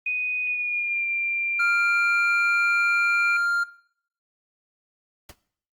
sine tone with pitch glide, 2489 to 2377 Hz, D#7 to D7, 0 to +20 cents, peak -23 dBFS, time 0.06-3.37 s, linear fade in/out 5 ms, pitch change -80 cents, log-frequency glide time 0.43-1.05 s
triangle tone, 1396.9 Hz, F6, in tune, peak -19 dBFS, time 1.59-3.64 s, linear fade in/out 10 ms
pink noise with exponential decay, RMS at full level -36 dBFS, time 5.29-5.36 s, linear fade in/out 5 ms, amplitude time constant 15 ms
effects noise-tail reverb RT60 0.6 s tail -18 dB re dry + Opus 24 kbps

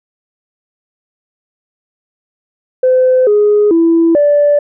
sine tone with pitch steps, 512 / 416.5 / 332 / 583 Hz, C5 / G#4 / E4 / D5, -38 / +5 / +12 / -13 cents, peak -5 dBFS, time 2.83-4.59 s, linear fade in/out 5 ms, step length 440 ms, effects tanh soft clip ceiling -2 dBFS

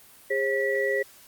sine tone cluster, 407.4 / 537 / 1945 Hz, G#4 / C5 / B6, -33 / +45 / -27 cents, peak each -27 dBFS, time 0.3-1.03 s, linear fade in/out 10 ms, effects white hiss -52 dBFS RMS until 1.27 s + Opus 32 kbps

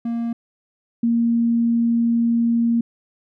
triangle / sine tone pair in turn, 233.1 / 233.1 Hz, A#3 / A#3, 0 / 0 cents, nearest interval unison, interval 0 cents, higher neither, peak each -19 / -15 dBFS, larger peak second, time 0.05-0.33 / 1.03-2.81 s, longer second, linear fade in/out 5 ms, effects none

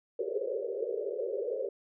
white band-pass noise, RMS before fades -34 dBFS, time 0.19-1.69 s, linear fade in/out 5 ms, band 380 to 560 Hz, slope 96 dB/octave, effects none

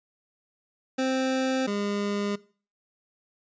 25% pulse tone pair in turn, 261.8 / 203.6 Hz, C4 / G#3, +1 / -34 cents, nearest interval major third, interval 435 cents, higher first, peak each -20 / -23 dBFS, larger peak first, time 0.98-1.67 / 1.67-2.36 s, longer neither, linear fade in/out 10 ms, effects noise-tail reverb RT60 0.4 s tail -20 dB re dry + resampled to 16000 Hz

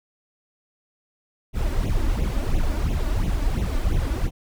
brown noise with flanger, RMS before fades -22 dBFS, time 1.53-4.31 s, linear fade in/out 50 ms, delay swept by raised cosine 0.3 to 3.5 ms, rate 2.9 Hz, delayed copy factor +0.85, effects none

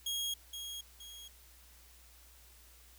sawtooth tone with echo, 3280 Hz, G#7, 22 cents flat, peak -31 dBFS, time 0.06-0.34 s, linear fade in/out 5 ms, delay 470 ms, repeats 2, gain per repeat -7 dB, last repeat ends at 1.28 s, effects added 60 Hz sine -60 dBFS peak until 2.98 s + white hiss -61 dBFS RMS until 2.98 s

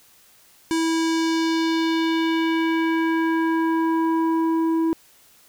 square tone with low-pass filter sweep, 326.3 Hz, E4, 18 cents flat, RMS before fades -21 dBFS, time 0.71-4.93 s, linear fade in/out 0 ms, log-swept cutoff 8200 to 650 Hz, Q 1.6, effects white hiss -54 dBFS RMS until 5.48 s

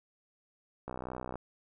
click train, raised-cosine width 1 ms, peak -25 dBFS, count 31, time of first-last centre 0.88-1.356 s, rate 63 Hz, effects none

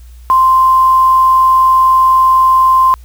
sine tone with quantisation, 1044 Hz, C6, 4 cents flat, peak -5 dBFS, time 0.3-2.94 s, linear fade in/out 0 ms, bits 5, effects added 60 Hz sine -32 dBFS peak until 3.04 s + white hiss -50 dBFS RMS until 3.04 s

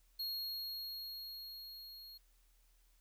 square tone with level ramp, 4288 Hz, C8, 42 cents sharp, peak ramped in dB -38 to -52 dBFS, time 0.19-2.18 s, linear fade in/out 10 ms, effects added 40 Hz sine -67 dBFS peak until 3 s + white hiss -75 dBFS RMS until 3 s

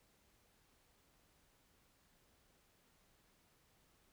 silence, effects pink hiss -73 dBFS RMS until 4.12 s

